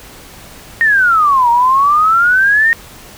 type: exponential two-way sweep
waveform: sine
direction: down then up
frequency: 1864.7 to 931 to 1864.7 Hz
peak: -7 dBFS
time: 0.81-2.73 s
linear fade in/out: 0 ms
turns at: 1.5 s
effects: pink hiss -36 dBFS RMS until 3.17 s